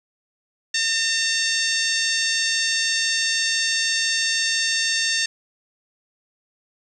harmonic tone, 906 Hz, A#5, 50 cents flat, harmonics 2 / 3 / 4 / 5 / 6 / 7 / 8 / 9, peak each -25 / -28 / -27 / -27 / -27 / -28 / -34 / -35 dBFS, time 0.74-5.26 s, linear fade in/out 5 ms, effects 9-bit

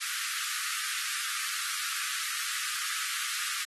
pink high-pass noise, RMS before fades -34 dBFS, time 0-3.65 s, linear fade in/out 20 ms, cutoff 1200 Hz, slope 96 dB/octave, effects AAC 32 kbps

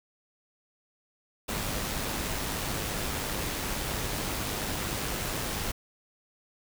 pink noise with amplitude modulation, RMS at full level -31 dBFS, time 1.48-5.72 s, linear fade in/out 10 ms, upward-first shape sine, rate 103 Hz, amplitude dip 30%, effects none

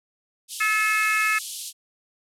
white band-pass noise, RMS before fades -35 dBFS, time 0.48-1.73 s, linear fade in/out 50 ms, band 2900 to 12000 Hz, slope 48 dB/octave
harmonic tone, 431.5 Hz, A4, 34 cents flat, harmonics 3 / 4 / 5 / 6, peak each -25 / -25 / -25 / -25 dBFS, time 0.6-1.39 s, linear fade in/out 10 ms
effects none

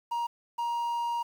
triangle tone pair in turn, 943 / 943 Hz, A#5 / A#5, +20 / +20 cents, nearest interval unison, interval 0 cents, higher neither, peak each -26 dBFS, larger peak neither, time 0.11-0.27 / 0.58-1.23 s, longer second, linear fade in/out 10 ms, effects 9-bit

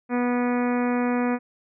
harmonic tone, 244.7 Hz, B3, 16 cents flat, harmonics 1 / 2 / 3 / 4 / 5 / 6 / 7 / 8 / 9 / 10, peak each -22 / -28 / -32 / -34 / -36 / -38 / -39 / -40 / -41 / -42 dBFS, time 0.09-1.39 s, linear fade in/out 50 ms, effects none

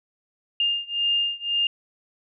sine beating tone pair, 2813 / 2814.9 Hz, F7 / F7, +12 / +13 cents, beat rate 1.9 Hz, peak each -24 / -25 dBFS, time 0.6-1.67 s, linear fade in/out 2 ms, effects none

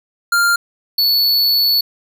square tone pair in turn, 1397 / 4435 Hz, F6 / C#8, 0 / 0 cents, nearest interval octave + minor sixth, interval 2000 cents, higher second, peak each -12 dBFS, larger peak neither, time 0.32-0.56 / 0.98-1.81 s, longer second, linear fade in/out 5 ms, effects none

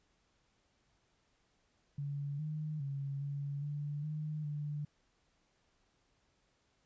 sine tone with pitch steps, 142.5 / 153.4 / 139 / 141.8 / 146 / 152.8 / 147.6 Hz, C#3 / D#3 / C#3 / C#3 / D3 / D#3 / D3, +48 / -24 / +5 / +40 / -10 / -31 / +9 cents, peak -36 dBFS, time 1.98-4.85 s, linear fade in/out 5 ms, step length 410 ms, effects pink hiss -75 dBFS RMS until 6.85 s + resampled to 16000 Hz

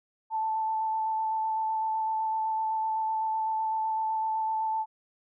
sine tone with vibrato, 880 Hz, A5, in tune, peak -26 dBFS, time 0.3-4.86 s, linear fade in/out 50 ms, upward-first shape square, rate 7.9 Hz, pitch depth 10 cents each way, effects none

